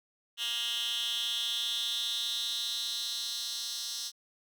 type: tone with high-pass filter sweep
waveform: 10% pulse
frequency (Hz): 234.9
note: A#3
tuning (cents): +13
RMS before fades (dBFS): -34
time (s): 0.37-4.12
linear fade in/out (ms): 50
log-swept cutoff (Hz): 2900 to 4700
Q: 5.1
effects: none